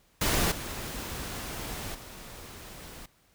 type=noise with level steps; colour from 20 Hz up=pink; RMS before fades=-26 / -37 / -45 dBFS; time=0.21-3.06 s; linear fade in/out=5 ms; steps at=0.51 / 1.94 s; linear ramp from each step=10 ms; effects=pink hiss -65 dBFS RMS until 3.34 s